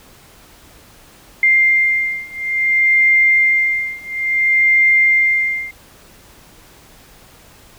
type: beating tone pair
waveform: sine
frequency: 2102 / 2102.58 Hz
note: C7 / C7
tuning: +7 / +8 cents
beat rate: 0.58 Hz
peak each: -15 / -14 dBFS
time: 1.43-5.71 s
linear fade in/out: 2 ms
effects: pink hiss -45 dBFS RMS until 7.78 s